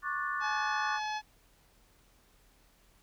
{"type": "chord", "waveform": "sine", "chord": "D major seventh", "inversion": "third", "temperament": "just", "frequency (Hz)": [1101.2, 1174.7, 1468.3, 1762], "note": ["C#6", "D6", "F#6", "A6"], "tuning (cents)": [-12, 0, -14, 2], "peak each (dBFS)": -37, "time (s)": [0.02, 1], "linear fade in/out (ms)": 50}
{"type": "harmonic tone", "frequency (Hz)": 853, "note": "G#5", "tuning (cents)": 46, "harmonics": [1, 2, 3, 4, 5, 6, 7], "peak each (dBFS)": [-34, -40, -44, -46, -48, -50, -51], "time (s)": [0.4, 1.22], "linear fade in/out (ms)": 50}
{"effects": ["added 41 Hz sine -66 dBFS peak until 3.02 s", "pink hiss -66 dBFS RMS until 3.02 s"]}